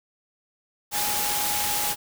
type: tone in noise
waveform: sine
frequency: 830.6 Hz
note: G#5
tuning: in tune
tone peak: -31 dBFS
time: 0.91-1.96 s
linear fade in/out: 50 ms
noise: white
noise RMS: -26 dBFS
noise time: 0.91-1.96 s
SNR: -8 dB
effects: none